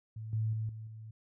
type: tone with level steps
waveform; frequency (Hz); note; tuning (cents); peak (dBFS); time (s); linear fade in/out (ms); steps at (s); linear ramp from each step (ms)
sine; 110; A2; 0; -39 / -29 / -32 / -41 / -44; 0.16-1.11; 5; 0.33 / 0.53 / 0.69 / 0.87; 2
effects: none